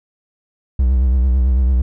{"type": "tone with vibrato", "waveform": "triangle", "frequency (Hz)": 63.8, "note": "C2", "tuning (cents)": -43, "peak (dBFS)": -9, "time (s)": [0.79, 1.82], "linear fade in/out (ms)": 5, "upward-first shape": "triangle", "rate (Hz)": 9, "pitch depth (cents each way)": 110, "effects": []}